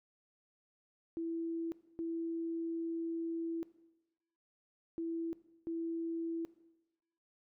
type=tone bursts at uneven times; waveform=sine; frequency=331.2 Hz; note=E4; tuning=8 cents sharp; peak=-35 dBFS; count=4; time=1.17-1.72 / 1.99-3.63 / 4.98-5.33 / 5.67-6.45 s; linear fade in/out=0 ms; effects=noise-tail reverb RT60 1.0 s tail -18 dB re dry